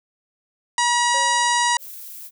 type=harmonic tone; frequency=960 Hz; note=B5; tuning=49 cents flat; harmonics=1 / 2 / 3 / 4 / 5 / 6 / 7 / 8 / 9 / 10; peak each=-19 / -23 / -29 / -28 / -30 / -29 / -29 / -32 / -34 / -34 dBFS; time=0.78-1.77 s; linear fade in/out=2 ms
type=tone with exponential decay; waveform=triangle; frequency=548 Hz; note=C#5; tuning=20 cents flat; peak=-26 dBFS; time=1.14-1.88 s; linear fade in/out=5 ms; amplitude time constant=160 ms
type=noise; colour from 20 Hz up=violet; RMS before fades=-37 dBFS; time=1.78-2.31 s; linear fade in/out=50 ms
effects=none